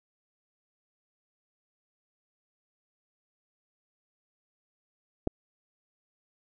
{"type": "clicks", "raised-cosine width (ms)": 2, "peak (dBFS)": [-22, -13], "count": 2, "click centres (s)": [5.271, 5.274], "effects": []}